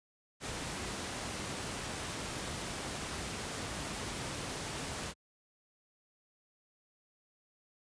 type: noise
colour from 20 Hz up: pink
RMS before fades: -39 dBFS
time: 0.4-5.14 s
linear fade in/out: 50 ms
effects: high-pass 60 Hz 12 dB/octave + resampled to 22050 Hz